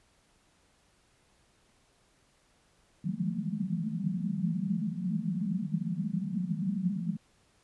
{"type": "band-pass noise", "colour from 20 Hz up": "pink", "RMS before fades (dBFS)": -32, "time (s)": [3.04, 7.17], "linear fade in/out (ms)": 5, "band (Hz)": [160, 220], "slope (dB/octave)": 96, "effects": ["pink hiss -67 dBFS RMS until 7.63 s", "resampled to 24000 Hz"]}